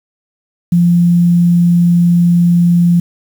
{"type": "tone with quantisation", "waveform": "sine", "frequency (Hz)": 173.2, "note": "F3", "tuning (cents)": -14, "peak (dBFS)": -6, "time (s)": [0.72, 3], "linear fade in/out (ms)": 5, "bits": 6, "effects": []}